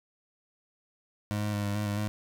25% pulse tone with pitch steps, 104.3 / 105 / 103 / 101.7 / 105.1 / 102.4 / 105.6 Hz, G#2 / G#2 / G#2 / G#2 / G#2 / G#2 / G#2, +8 / +19 / -14 / -36 / +21 / -24 / +29 cents, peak -25 dBFS, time 1.31-2.08 s, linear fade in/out 0 ms, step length 110 ms, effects none

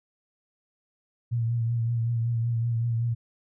sine tone with vibrato, 116.54 Hz, A#2, in tune, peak -23 dBFS, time 1.31-3.15 s, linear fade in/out 20 ms, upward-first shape triangle, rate 5.3 Hz, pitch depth 45 cents each way, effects none

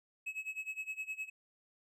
triangle tone with tremolo, 2572 Hz, E7, 43 cents flat, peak -34 dBFS, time 0.26-1.3 s, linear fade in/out 10 ms, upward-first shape sine, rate 9.7 Hz, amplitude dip 90%, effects none

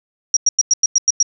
sine tone bursts, 5690 Hz, F8, 31 cents sharp, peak -9 dBFS, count 8, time 0.34-1.228 s, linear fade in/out 2 ms, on 27 ms, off 96 ms, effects none

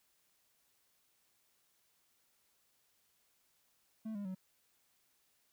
triangle tone with pitch steps, 220 / 202.9 / 187.15 Hz, A3 / G#3 / F#3, 0 / -40 / +20 cents, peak -37 dBFS, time 4.05-4.35 s, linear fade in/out 10 ms, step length 100 ms, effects white hiss -75 dBFS RMS until 5.52 s

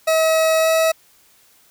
40% pulse tone with pitch glide, 641 to 645.5 Hz, E5 to E5, -49 to -37 cents, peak -13 dBFS, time 0.07-0.92 s, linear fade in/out 10 ms, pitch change +12 cents, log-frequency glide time 0.6-0.68 s, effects white hiss -54 dBFS RMS until 1.7 s

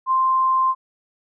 sine tone, 1046.5 Hz, C6, in tune, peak -15 dBFS, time 0.06-0.75 s, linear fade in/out 50 ms, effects none

